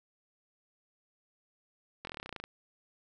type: slowing click train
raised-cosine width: 0.3 ms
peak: -24 dBFS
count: 14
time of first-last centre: 2.05-2.44 s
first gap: 22 ms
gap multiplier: 1.05
effects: none